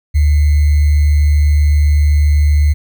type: tone with sample-and-hold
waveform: sine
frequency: 73.9 Hz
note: D2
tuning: 11 cents sharp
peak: -7 dBFS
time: 0.14-2.74 s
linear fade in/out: 20 ms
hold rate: 2100 Hz
effects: none